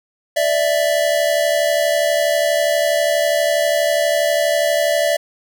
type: tone pair together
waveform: square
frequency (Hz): 587 / 659.3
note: D5 / E5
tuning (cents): -1 / 0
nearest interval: major second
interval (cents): 201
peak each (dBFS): -18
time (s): 0.36-5.17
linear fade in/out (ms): 10
effects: none